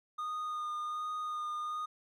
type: tone with vibrato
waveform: triangle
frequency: 1227 Hz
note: D#6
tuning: 25 cents flat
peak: -33 dBFS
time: 0.18-1.86 s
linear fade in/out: 10 ms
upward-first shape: sine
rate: 1.3 Hz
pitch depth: 15 cents each way
effects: none